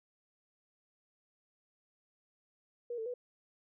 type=tone with pitch steps; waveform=sine; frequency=479.1 / 445.6 / 491.9 Hz; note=A#4 / A4 / B4; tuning=+47 / +22 / -7 cents; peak=-36 dBFS; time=2.9-3.14 s; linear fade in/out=5 ms; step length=80 ms; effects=none